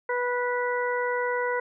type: harmonic tone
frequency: 490.8 Hz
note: B4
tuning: 11 cents flat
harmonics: 1 / 2 / 3 / 4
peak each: -27 / -30 / -32 / -33 dBFS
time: 0.09-1.6 s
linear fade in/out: 5 ms
effects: none